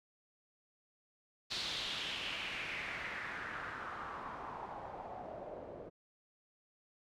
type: noise with low-pass filter sweep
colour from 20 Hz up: white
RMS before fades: -43 dBFS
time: 1.5-5.9 s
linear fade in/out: 20 ms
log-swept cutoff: 4200 to 510 Hz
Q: 3.3
effects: none